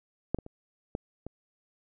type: clicks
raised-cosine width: 2 ms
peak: -13 / -24 / -30 / -18 / -25 dBFS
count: 5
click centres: 0.346 / 0.387 / 0.464 / 0.951 / 1.266 s
effects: none